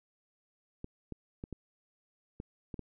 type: clicks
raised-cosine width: 3 ms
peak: -27 dBFS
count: 7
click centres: 0.844 / 1.123 / 1.439 / 1.527 / 2.401 / 2.742 / 2.793 s
effects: none